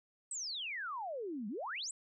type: exponential two-way sweep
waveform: sine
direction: down then up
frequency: 8320 to 194 to 8320 Hz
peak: -38 dBFS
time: 0.31-1.91 s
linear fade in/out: 2 ms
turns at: 1.48 s
effects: none